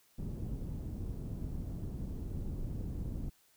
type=low-pass noise; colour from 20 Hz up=pink; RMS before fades=-39 dBFS; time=0.18-3.3 s; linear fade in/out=10 ms; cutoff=220 Hz; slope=12 dB/octave; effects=white hiss -68 dBFS RMS until 3.56 s